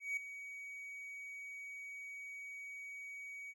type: tone with ADSR envelope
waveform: triangle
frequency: 2258 Hz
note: C#7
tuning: 31 cents sharp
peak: -32 dBFS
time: 0-3.54 s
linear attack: 170 ms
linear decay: 4 ms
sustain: -12 dB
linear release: 41 ms
effects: none